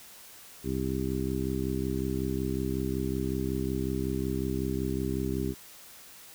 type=harmonic tone; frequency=65.41 Hz; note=C2; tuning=in tune; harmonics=1 / 2 / 3 / 4 / 5 / 6; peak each=-35 / -35 / -35 / -35 / -35 / -35 dBFS; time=0.63-5.55 s; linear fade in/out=50 ms; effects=white hiss -50 dBFS RMS until 6.34 s